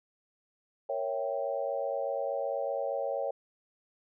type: chord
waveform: sine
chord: A# diminished seventh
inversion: none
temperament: equal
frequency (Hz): 466.2 / 554.4 / 659.3 / 784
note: A#4 / C#5 / E5 / G5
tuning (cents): 0 / 0 / 0 / 0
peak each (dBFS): -38 / -32 / -37 / -38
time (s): 0.89-3.31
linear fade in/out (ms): 5
effects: none